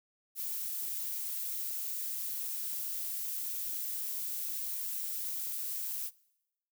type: noise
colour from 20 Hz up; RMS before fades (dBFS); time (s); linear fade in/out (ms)
violet; -37; 0.35-6.11; 50
effects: noise-tail reverb RT60 0.9 s tail -23 dB re dry